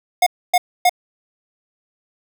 square tone bursts, 719 Hz, F#5, 50 cents flat, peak -11 dBFS, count 3, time 0.22-0.895 s, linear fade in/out 5 ms, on 45 ms, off 270 ms, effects none

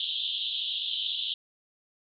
white band-pass noise, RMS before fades -32 dBFS, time 0-1.34 s, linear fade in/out 2 ms, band 3000 to 3800 Hz, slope 96 dB/octave, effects none

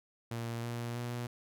sawtooth tone with pitch steps, 116.54 / 118.51 / 120.51 Hz, A#2 / A#2 / B2, 0 / +29 / -42 cents, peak -32 dBFS, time 0.31-1.27 s, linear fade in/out 5 ms, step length 320 ms, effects none

